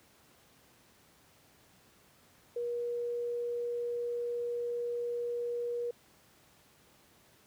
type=tone; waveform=sine; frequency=478.2 Hz; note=A#4; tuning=44 cents sharp; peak=-32 dBFS; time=2.56-5.91 s; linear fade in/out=5 ms; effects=pink hiss -63 dBFS RMS until 7.46 s + high-pass 80 Hz 12 dB/octave